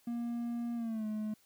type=tone with pitch glide; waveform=triangle; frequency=236.4 to 214.3 Hz; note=A#3 to A3; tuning=+24 to -45 cents; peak=-32 dBFS; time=0.07-1.34 s; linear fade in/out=5 ms; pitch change=-169 cents; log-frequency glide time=0.75-1.06 s; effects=white hiss -68 dBFS RMS until 1.45 s